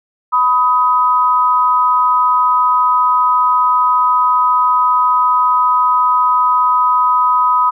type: tone pair together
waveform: sine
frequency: 993 / 1258.3 Hz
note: B5 / D#6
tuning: +9 / +19 cents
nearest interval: major third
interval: 410 cents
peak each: -12 dBFS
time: 0.32-7.71 s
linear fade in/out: 20 ms
effects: none